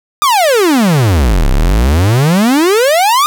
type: exponential two-way sweep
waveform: 45% pulse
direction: down then up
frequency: 1244.5 to 31 to 1244.5 Hz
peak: -7 dBFS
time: 0.22-3.26 s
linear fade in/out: 0 ms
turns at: 1.5 s
effects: none